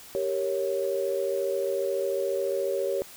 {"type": "chord", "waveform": "sine", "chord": "G diminished", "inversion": "none", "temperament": "equal", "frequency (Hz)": [392, 466.2, 554.4], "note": ["G4", "Bb4", "Db5"], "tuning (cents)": [0, 0, 0], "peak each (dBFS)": [-29, -32, -28], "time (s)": [0.15, 3.02], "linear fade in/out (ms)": 0, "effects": ["white hiss -47 dBFS RMS until 3.16 s"]}